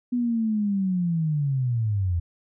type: linear sweep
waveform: sine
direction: down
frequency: 248 to 82.41 Hz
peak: -21 dBFS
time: 0.12-2.2 s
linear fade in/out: 10 ms
effects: none